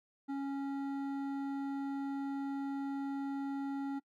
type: tone with hard clipping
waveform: sine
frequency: 276.5 Hz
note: C#4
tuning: 4 cents flat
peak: -37 dBFS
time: 0.28-4 s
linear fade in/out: 20 ms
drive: 10 dB
effects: noise-tail reverb RT60 0.1 s tail -23 dB re dry